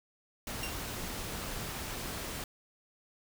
pink noise, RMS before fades -39 dBFS, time 0.47-2.44 s, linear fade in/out 2 ms
sawtooth tone with exponential decay, 2773 Hz, F7, 13 cents flat, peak -31 dBFS, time 0.63-0.82 s, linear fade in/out 2 ms, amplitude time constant 40 ms
effects none

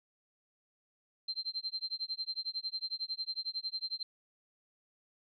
sine tone with tremolo, 4136 Hz, C8, 21 cents flat, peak -32 dBFS, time 1.28-4.03 s, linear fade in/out 5 ms, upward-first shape sine, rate 11 Hz, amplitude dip 100%, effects none

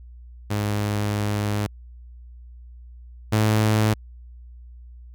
sawtooth tone pair in turn, 103.83 / 107.91 Hz, G#2 / A2, 0 / -33 cents, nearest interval minor second, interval 67 cents, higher second, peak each -18 / -13 dBFS, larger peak second, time 0.5-1.67 / 3.32-3.94 s, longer first, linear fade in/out 10 ms, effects added 60 Hz sine -40 dBFS peak until 5.14 s

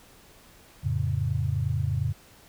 sine chord, F augmented, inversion none, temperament equal, 87.31 / 110 / 138.59 Hz, F2 / A2 / C#3, 0 / 0 / 0 cents, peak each -29 / -28 / -28 dBFS, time 0.83-2.13 s, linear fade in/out 20 ms, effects pink hiss -54 dBFS RMS until 2.48 s

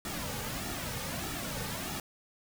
pink noise with flanger, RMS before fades -37 dBFS, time 0.05-2 s, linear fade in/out 2 ms, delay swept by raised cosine 1.9 to 3 ms, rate 1.6 Hz, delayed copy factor -0.6, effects none

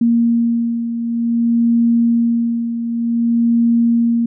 sine beating tone pair, 233.4 / 233.94 Hz, A#3 / A#3, +2 / +6 cents, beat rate 0.54 Hz, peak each -13 / -20 dBFS, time 0.01-4.26 s, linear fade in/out 5 ms, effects none

